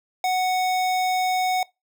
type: tone with notch filter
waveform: square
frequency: 740 Hz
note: F#5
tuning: in tune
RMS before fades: -22 dBFS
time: 0.24-1.63 s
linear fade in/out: 2 ms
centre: 11000 Hz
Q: 1.4
effects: noise-tail reverb RT60 0.2 s tail -22 dB re dry